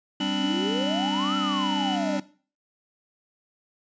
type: tone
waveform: sine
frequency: 2968 Hz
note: F#7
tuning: 5 cents sharp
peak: -30 dBFS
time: 0.2-1.96 s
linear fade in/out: 5 ms
type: chord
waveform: square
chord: G suspended fourth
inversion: none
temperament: equal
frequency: 196 / 261.6 / 293.7 Hz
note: G3 / C4 / D4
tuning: 0 / 0 / 0 cents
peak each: -31 / -32 / -29 dBFS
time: 0.2-2.2 s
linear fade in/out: 5 ms
type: exponential two-way sweep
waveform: sine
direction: up then down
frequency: 246.9 to 1365 to 563 Hz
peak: -28 dBFS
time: 0.38-2.19 s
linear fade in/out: 20 ms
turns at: 1.36 s
effects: noise-tail reverb RT60 0.4 s tail -18 dB re dry + resampled to 16000 Hz